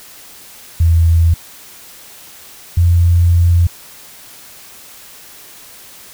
sine tone pair in turn, 83 / 86.18 Hz, E2 / F2, +12 / -22 cents, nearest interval minor second, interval 66 cents, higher second, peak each -7 dBFS, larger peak neither, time 0.8-1.34 / 2.77-3.67 s, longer second, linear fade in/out 5 ms, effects white hiss -38 dBFS RMS until 6.13 s

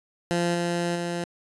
15% pulse tone with level steps, 172.8 Hz, F3, 18 cents flat, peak -16 / -18 / -21 dBFS, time 0.31-1.24 s, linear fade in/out 0 ms, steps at 0.54 / 0.95 s, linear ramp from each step 10 ms, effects resampled to 24000 Hz

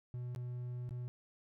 triangle tone with dropouts, 123.1 Hz, B2, 5 cents flat, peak -37 dBFS, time 0.14-1.08 s, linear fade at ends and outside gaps 0 ms, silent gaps 0.349-0.361 / 0.892-0.908 s, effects none

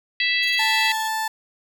harmonic tone, 659.3 Hz, E5, in tune, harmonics 3 / 4 / 5 / 6 / 7, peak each -22 / -24 / -26 / -28 / -29 dBFS, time 0.2-0.92 s, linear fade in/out 2 ms
sawtooth tone with tremolo, 3322 Hz, G#7, in tune, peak -29 dBFS, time 0.42-1.09 s, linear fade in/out 20 ms, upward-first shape square, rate 19 Hz, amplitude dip 65%
30% pulse tone, 880 Hz, A5, in tune, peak -20 dBFS, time 0.59-1.28 s, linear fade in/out 5 ms
effects none

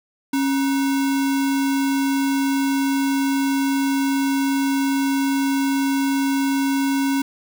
sine tone with sample-and-hold, 273.7 Hz, C#4, 22 cents flat, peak -17 dBFS, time 0.33-7.22 s, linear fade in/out 5 ms, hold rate 1225 Hz, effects none

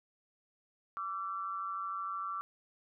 sine tone pair together, 1160 / 1346.8 Hz, D6 / E6, -22 / +37 cents, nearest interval minor third, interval 259 cents, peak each -37 / -40 dBFS, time 0.97-2.41 s, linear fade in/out 0 ms, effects none

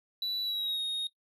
triangle tone with pitch glide, 3951 to 3731 Hz, B7 to A#7, 0 to +1 cents, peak -29 dBFS, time 0.22-1.07 s, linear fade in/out 2 ms, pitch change -99 cents, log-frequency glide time 0.43-0.82 s, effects noise-tail reverb RT60 0.1 s tail -19 dB re dry

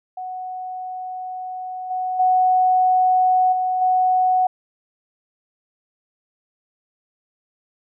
sine tone with level steps, 740 Hz, F#5, in tune, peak -27 / -21 / -13 / -18 / -14 dBFS, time 0.17-4.47 s, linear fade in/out 5 ms, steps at 1.9 / 2.19 / 3.52 / 3.81 s, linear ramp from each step 10 ms, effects none

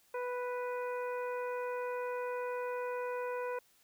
harmonic tone, 493.9 Hz, B4, in tune, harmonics 1 / 2 / 3 / 4 / 5, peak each -36 / -41 / -46 / -53 / -51 dBFS, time 0.14-3.59 s, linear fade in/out 5 ms, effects white hiss -68 dBFS RMS until 3.83 s

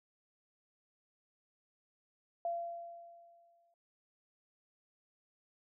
sine tone with exponential decay, 684 Hz, F5, 36 cents flat, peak -32 dBFS, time 2.45-3.74 s, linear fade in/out 2 ms, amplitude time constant 280 ms, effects none

